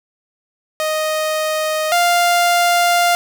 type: tone pair in turn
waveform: sawtooth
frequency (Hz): 622.3 / 698.5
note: D#5 / F5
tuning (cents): 0 / 0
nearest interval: major second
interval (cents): 200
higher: second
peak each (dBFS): -13 / -8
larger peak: second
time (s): 0.8-1.92 / 1.92-3.15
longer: second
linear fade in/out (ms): 0
effects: none